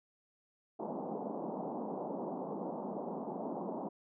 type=band-pass noise; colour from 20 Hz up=pink; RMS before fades=-40 dBFS; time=0.79-3.89 s; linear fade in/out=10 ms; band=180 to 950 Hz; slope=48 dB/octave; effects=none